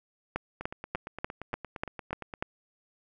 two click trains, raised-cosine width 0.5 ms, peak -15 / -23 dBFS, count 8 / 16, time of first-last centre 0.36-2.425 / 0.61-2.338 s, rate 3.39 / 8.68 Hz, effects none

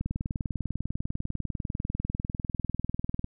click train, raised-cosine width 5 ms, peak -18 dBFS, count 66, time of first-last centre 0.01-3.244 s, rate 20.1 Hz, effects none

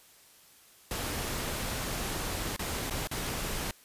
pink noise with dropouts, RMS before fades -34 dBFS, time 0.91-3.71 s, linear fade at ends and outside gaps 1 ms, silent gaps 2.563-2.593 / 2.898-2.908 / 3.073-3.113 s, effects white hiss -58 dBFS RMS until 3.84 s + resampled to 32000 Hz

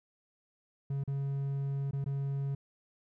triangle tone with dropouts, 138.59 Hz, C#3, in tune, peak -29 dBFS, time 0.9-2.55 s, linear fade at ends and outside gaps 5 ms, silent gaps 1.038-1.076 / 1.911-1.931 / 2.043-2.06 s, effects none

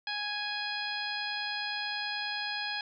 harmonic tone, 830.6 Hz, G#5, in tune, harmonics 1 / 2 / 3 / 4 / 5 / 6, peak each -40 / -37 / -40 / -40 / -40 / -41 dBFS, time 0.07-2.81 s, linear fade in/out 2 ms, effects none

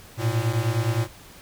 square beating tone pair, 109.5 / 119.2 Hz, A2 / A#2, -8 / +39 cents, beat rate 9.7 Hz, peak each -25 dBFS, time 0.17-1.08 s, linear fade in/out 50 ms, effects pink hiss -47 dBFS RMS until 1.41 s

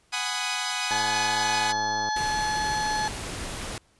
10% pulse chord, G# minor seventh, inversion third, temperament equal with one note detuned, 740 / 830.6 / 998.1 / 1244.5 Hz, F#5 / G#5 / B5 / D#6, 0 / 0 / +18 / 0 cents, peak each -24 dBFS, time 0.12-1.73 s, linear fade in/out 20 ms
harmonic tone, 855 Hz, A5, 50 cents flat, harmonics 1 / 2 / 4 / 5 / 6 / 7, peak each -26 / -31 / -41 / -35 / -48 / -38 dBFS, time 0.91-3.08 s, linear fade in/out 2 ms
click train, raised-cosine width 1 ms, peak -23 dBFS, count 127, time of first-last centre 0.91-2.088 s, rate 107 Hz
pink noise, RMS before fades -34 dBFS, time 2.16-3.78 s, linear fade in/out 2 ms
effects pink hiss -63 dBFS RMS until 3.99 s + resampled to 24000 Hz

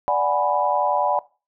sine chord, G# half-diminished seventh, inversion second, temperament equal, 587.3 / 740 / 830.6 / 987.8 Hz, D5 / F#5 / G#5 / B5, 0 / 0 / 0 / 0 cents, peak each -23 dBFS, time 0.08-1.19 s, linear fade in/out 0 ms, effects noise-tail reverb RT60 0.3 s tail -19 dB re dry

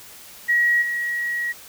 sine tone with level steps, 1908 Hz, A#6, 40 cents sharp, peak -15 / -22 dBFS, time 0.48-1.53 s, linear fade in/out 20 ms, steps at 0.81 s, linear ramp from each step 20 ms, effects white hiss -43 dBFS RMS until 1.68 s

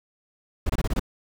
brown noise bursts, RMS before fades -23 dBFS, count 6, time 0.66-0.996 s, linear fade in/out 5 ms, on 36 ms, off 24 ms, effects none

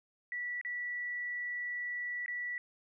sine tone with dropouts, 1950 Hz, B6, 23 cents flat, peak -35 dBFS, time 0.32-2.58 s, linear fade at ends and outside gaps 1 ms, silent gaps 0.613-0.649 / 2.261-2.281 s, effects none

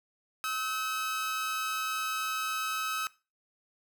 sawtooth tone pair together, 1286 / 1529.3 Hz, E6 / G6, -43 / -43 cents, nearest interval minor third, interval 300 cents, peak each -28 / -36 dBFS, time 0.44-3.07 s, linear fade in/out 0 ms, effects noise-tail reverb RT60 0.3 s tail -19 dB re dry

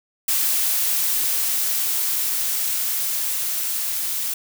blue noise with level ramp, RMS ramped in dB -20 to -25 dBFS, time 0.28-4.34 s, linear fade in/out 5 ms, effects none

